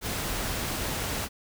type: noise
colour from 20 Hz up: pink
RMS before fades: -31 dBFS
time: 0.01-1.29 s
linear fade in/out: 50 ms
effects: none